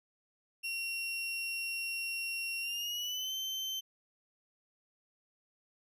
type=tone with pitch glide; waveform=35% pulse; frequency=2740 to 3093 Hz; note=F7 to G7; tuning=-34 to -24 cents; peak=-33 dBFS; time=0.63-3.81 s; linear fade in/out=20 ms; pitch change=+210 cents; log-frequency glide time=2.6-3.34 s; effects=resampled to 32000 Hz